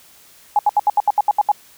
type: tone bursts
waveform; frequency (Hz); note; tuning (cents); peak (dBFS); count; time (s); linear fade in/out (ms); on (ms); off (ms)
sine; 830.6; G#5; 0; -10; 10; 0.56-1.517; 2; 30; 73
effects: white hiss -48 dBFS RMS until 1.77 s